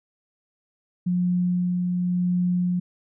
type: tone with tremolo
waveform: sine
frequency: 178.7 Hz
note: F3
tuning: 40 cents sharp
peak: -19 dBFS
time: 1.06-2.8 s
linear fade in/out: 10 ms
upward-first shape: sine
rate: 0.92 Hz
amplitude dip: 25%
effects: none